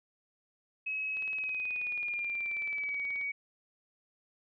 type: tone with pitch glide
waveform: sine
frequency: 2561 to 2255 Hz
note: D#7 to C#7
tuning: +49 to +29 cents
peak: -32 dBFS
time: 0.86-3.32 s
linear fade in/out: 10 ms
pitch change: -220 cents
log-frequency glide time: 1.34-3.03 s
type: click train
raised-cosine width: 0.3 ms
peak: -35 dBFS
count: 39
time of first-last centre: 1.17-3.213 s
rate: 18.6 Hz
effects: none